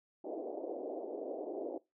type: band-pass noise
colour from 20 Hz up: pink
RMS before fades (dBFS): -41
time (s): 0.24-1.78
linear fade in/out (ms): 5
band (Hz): 300 to 690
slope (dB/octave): 48
effects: noise-tail reverb RT60 0.2 s tail -20 dB re dry